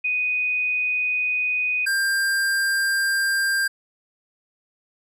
sine / square tone pair in turn, 2489 / 1591.3 Hz, D#7 / G6, 0 / +26 cents, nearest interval minor sixth, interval 774 cents, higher first, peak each -20 dBFS, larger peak neither, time 0.04-1.86 / 1.86-3.68 s, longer neither, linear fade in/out 10 ms, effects resampled to 32000 Hz

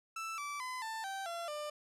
30% pulse tone with pitch steps, 1324 / 1159.3 / 1015.1 / 888.8 / 778.2 / 681.4 / 596.6 Hz, E6 / D6 / B5 / A5 / G5 / F5 / D5, +7 / -23 / +47 / +17 / -13 / -43 / +27 cents, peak -36 dBFS, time 0.16-1.7 s, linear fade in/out 5 ms, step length 220 ms, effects low-pass 11000 Hz 12 dB/octave

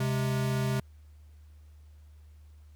square tone pair together, 130.81 / 206.3 Hz, C3 / G#3, 0 / -11 cents, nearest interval minor sixth, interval 789 cents, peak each -28 / -35 dBFS, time 0-0.8 s, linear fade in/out 5 ms, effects added 75 Hz sine -50 dBFS peak until 2.75 s + pink hiss -70 dBFS RMS until 2.75 s

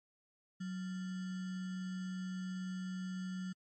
sine tone with sample-and-hold, 185 Hz, F#3, in tune, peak -38 dBFS, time 0.6-3.53 s, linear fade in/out 10 ms, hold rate 1575 Hz, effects MP3 32 kbps

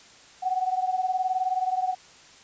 sine beating tone pair, 740 / 759 Hz, F#5 / F#5, 0 / +44 cents, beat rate 19 Hz, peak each -25 / -28 dBFS, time 0.42-1.95 s, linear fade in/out 20 ms, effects white hiss -51 dBFS RMS until 2.43 s + resampled to 16000 Hz

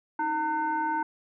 sine tone with frequency modulation, 911 Hz, A#5, 40 cents flat, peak -25 dBFS, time 0.19-1.03 s, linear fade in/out 5 ms, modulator 595 Hz, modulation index 0.75, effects none

